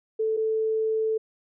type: tone pair in turn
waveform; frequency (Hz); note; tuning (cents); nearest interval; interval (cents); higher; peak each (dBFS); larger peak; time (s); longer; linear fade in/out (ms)
sine; 440 / 440; A4 / A4; 0 / 0; unison; 0; neither; -22; neither; 0.19-0.37 / 0.37-1.18; second; 10
effects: none